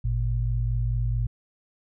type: tone pair together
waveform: sine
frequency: 51.98 / 116.7 Hz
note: G#1 / A#2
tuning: +2 / +2 cents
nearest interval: octave + major second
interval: 1400 cents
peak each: -25 dBFS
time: 0.04-1.27 s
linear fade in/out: 10 ms
effects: none